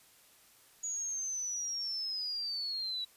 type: linear sweep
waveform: sine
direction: down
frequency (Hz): 6790 to 3892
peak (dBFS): -34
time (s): 0.83-3.05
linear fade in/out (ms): 10
effects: white hiss -62 dBFS RMS until 3.16 s + resampled to 32000 Hz